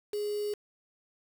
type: tone with quantisation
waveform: sine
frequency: 415.3 Hz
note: G#4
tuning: in tune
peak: -30 dBFS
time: 0.13-0.54 s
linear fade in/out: 5 ms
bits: 7
effects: none